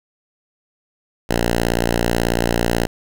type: tone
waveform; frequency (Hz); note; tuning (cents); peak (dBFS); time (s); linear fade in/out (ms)
5% pulse; 58.27; A#1; 0; -5; 1.29-2.87; 10
effects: none